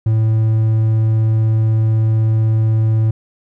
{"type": "tone", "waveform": "triangle", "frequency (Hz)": 110.5, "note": "A2", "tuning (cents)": 8, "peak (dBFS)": -9, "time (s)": [0.06, 3.11], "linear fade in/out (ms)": 5, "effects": []}